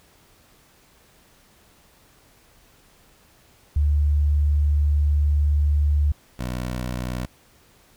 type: tone pair in turn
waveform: sine / 15% pulse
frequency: 73.42 / 61.81 Hz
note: D2 / B1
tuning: 0 / +2 cents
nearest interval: minor third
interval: 298 cents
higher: first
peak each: -16 / -20 dBFS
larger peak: first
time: 3.76-6.12 / 6.39-7.26 s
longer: first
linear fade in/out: 5 ms
effects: pink hiss -56 dBFS RMS until 7.96 s